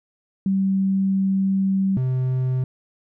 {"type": "tone pair in turn", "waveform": ["sine", "triangle"], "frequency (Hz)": [193, 128.81], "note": ["G3", "C3"], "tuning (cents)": [-27, -27], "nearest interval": "perfect fifth", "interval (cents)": 700, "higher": "first", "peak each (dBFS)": -17, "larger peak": "neither", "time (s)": [[0.46, 1.97], [1.97, 2.64]], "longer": "first", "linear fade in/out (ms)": 2, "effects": []}